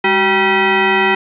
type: tone with frequency modulation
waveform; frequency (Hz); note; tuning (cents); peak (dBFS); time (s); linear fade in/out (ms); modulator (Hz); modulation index
sine; 784; G5; 0; -10; 0.04-1.15; 5; 581; 3.3
effects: resampled to 8000 Hz + 7-bit